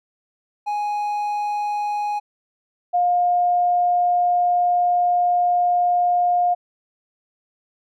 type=tone pair in turn; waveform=triangle / sine; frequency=830.6 / 709.6 Hz; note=G#5 / F5; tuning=0 / +27 cents; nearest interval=minor third; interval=273 cents; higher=first; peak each=-19 / -15 dBFS; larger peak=second; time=0.66-2.2 / 2.93-6.55 s; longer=second; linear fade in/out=20 ms; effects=none